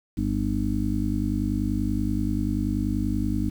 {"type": "harmonic tone", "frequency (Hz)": 50.4, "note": "G1", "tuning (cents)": 49, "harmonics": [1, 2, 4, 5, 6], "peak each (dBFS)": [-29, -29, -29, -29, -29], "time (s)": [0.17, 3.5], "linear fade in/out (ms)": 10, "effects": ["8-bit"]}